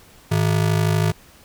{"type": "ring-modulated tone", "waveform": "square", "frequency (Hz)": 132.4, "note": "C3", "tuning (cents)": 21, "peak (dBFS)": -14, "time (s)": [0.31, 1.12], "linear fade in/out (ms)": 10, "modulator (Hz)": 26.3, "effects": ["pink hiss -49 dBFS RMS until 1.44 s"]}